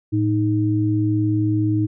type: tone pair together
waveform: sine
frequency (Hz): 110.38 / 312.2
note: A2 / D#4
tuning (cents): +6 / +6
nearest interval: octave + tritone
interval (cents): 1800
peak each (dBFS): -19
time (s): 0.12-1.87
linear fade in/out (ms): 20
effects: none